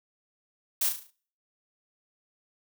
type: noise with echo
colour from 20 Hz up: blue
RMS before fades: -26 dBFS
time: 0.81-0.89 s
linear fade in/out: 5 ms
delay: 36 ms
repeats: 6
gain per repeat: -6 dB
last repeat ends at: 1.106 s
effects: noise-tail reverb RT60 0.5 s tail -24 dB re dry